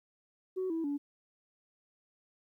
sine tone with pitch steps, 373.4 / 326.9 / 286.3 Hz, F#4 / E4 / D4, +16 / -14 / -44 cents, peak -30 dBFS, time 0.56-0.98 s, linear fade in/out 20 ms, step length 140 ms, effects tanh soft clip ceiling -28 dBFS + 12-bit

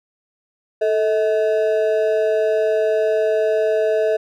triangle ring-modulated tone, 539 Hz, C#5, 49 cents flat, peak -10 dBFS, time 0.81-4.17 s, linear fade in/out 10 ms, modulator 100 Hz, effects none

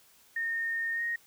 sine tone with pitch glide, 1835 to 1867.1 Hz, A#6 to A#6, -28 to +2 cents, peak -29 dBFS, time 0.36-1.16 s, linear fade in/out 5 ms, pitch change +30 cents, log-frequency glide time 0.94-1.02 s, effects white hiss -61 dBFS RMS until 1.26 s

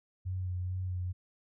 sine tone with vibrato, 91.4 Hz, F#2, 21 cents flat, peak -32 dBFS, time 0.25-1.13 s, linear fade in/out 20 ms, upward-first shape sine, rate 2.3 Hz, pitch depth 27 cents each way, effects none

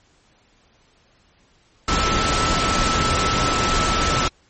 sine tone in noise, 1318.5 Hz, E6, in tune, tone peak -22 dBFS, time 1.88-4.28 s, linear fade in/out 2 ms, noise pink, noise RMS -20 dBFS, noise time 1.88-4.28 s, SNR -5 dB, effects pink hiss -58 dBFS RMS until 4.49 s + MP3 32 kbps

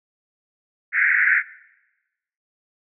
pink band-pass noise, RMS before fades -18 dBFS, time 0.92-1.43 s, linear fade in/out 50 ms, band 1500 to 2200 Hz, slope 96 dB/octave, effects noise-tail reverb RT60 1.0 s tail -21 dB re dry

